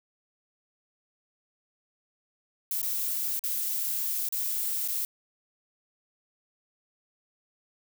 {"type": "noise with dropouts", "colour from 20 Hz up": "violet", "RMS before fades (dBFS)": -30, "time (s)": [2.71, 5.05], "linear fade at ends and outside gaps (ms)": 1, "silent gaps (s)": [[2.817, 2.828], [3.393, 3.438], [4.288, 4.324], [4.877, 4.884]], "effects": []}